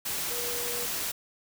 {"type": "tone in noise", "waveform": "sine", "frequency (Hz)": 481.3, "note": "B4", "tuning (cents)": -45, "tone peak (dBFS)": -37, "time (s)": [0.3, 0.86], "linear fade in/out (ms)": 10, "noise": "white", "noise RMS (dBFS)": -32, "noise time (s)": [0.05, 1.12], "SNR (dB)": -8, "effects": []}